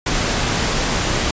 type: noise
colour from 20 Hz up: pink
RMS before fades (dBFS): -19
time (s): 0.06-1.31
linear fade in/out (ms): 5
effects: resampled to 16000 Hz